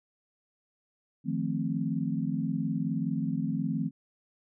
sine chord, F dominant seventh, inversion third, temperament equal, 155.56 / 174.61 / 220 / 261.6 Hz, Eb3 / F3 / A3 / C4, 0 / 0 / 0 / 0 cents, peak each -33 dBFS, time 1.24-3.91 s, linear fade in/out 50 ms, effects none

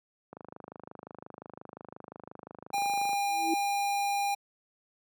click train, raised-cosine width 1 ms, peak -29 dBFS, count 73, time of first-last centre 0.33-3.132 s, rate 25.7 Hz
square tone, 805 Hz, G5, 46 cents sharp, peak -28 dBFS, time 2.73-4.35 s, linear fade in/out 10 ms
sine tone with exponential growth, 328.8 Hz, E4, 4 cents flat, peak -24 dBFS, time 3.26-3.54 s, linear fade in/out 5 ms, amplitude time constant 60 ms
effects high-pass 150 Hz 12 dB/octave

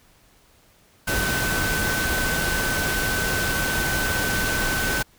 sine tone in noise, 1522 Hz, F#6, 48 cents sharp, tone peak -25 dBFS, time 1.07-5.03 s, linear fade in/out 10 ms, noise pink, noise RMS -25 dBFS, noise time 1.07-5.03 s, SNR -3 dB, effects pink hiss -57 dBFS RMS until 5.18 s

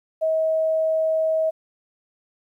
sine tone, 638 Hz, D#5, 43 cents sharp, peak -18 dBFS, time 0.21-1.51 s, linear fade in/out 20 ms, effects 10-bit

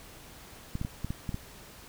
clicks, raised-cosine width 5 ms, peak -20 dBFS, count 7, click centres 0.754 / 0.814 / 0.849 / 1.046 / 1.105 / 1.292 / 1.344 s, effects pink hiss -50 dBFS RMS until 1.88 s

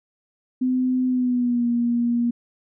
sine tone with pitch glide, 254.9 to 237.8 Hz, C4 to A#3, -45 to +35 cents, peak -18 dBFS, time 0.61-2.31 s, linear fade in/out 10 ms, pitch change -120 cents, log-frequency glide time 1.07-1.67 s, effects none

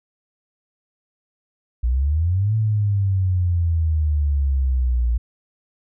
sine exponential two-way sweep, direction up then down, 57.7 to 111 to 57.7 Hz, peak -16 dBFS, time 1.83-5.18 s, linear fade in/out 10 ms, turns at 2.55 s, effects none

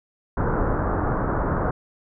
pink low-pass noise, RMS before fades -23 dBFS, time 0.37-1.71 s, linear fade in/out 5 ms, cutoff 1500 Hz, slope 48 dB/octave, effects none

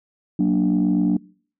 sine chord, Gb augmented, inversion none, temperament equal, 185 / 233.1 / 293.7 Hz, Gb3 / Bb3 / D4, 0 / 0 / 0 cents, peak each -18 / -21 / -18 dBFS, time 0.39-1.17 s, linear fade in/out 5 ms, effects noise-tail reverb RT60 0.5 s tail -24 dB re dry + tanh soft clip ceiling -11 dBFS

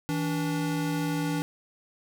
square tone pair together, 162.13 / 289.3 Hz, E3 / D4, -28 / -26 cents, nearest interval minor seventh, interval 1002 cents, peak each -30 / -30 dBFS, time 0.09-1.42 s, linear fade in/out 0 ms, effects none

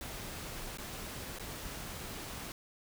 pink noise with dropouts, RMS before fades -43 dBFS, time 0.01-2.52 s, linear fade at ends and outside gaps 1 ms, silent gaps 0.773-0.784 / 1.387-1.396 s, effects none

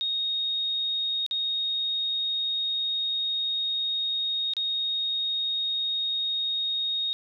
sine tone with dropouts, 3729 Hz, A#7, in tune, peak -25 dBFS, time 0.01-7.13 s, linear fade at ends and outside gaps 0 ms, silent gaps 1.264-1.311 / 4.536-4.567 s, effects none

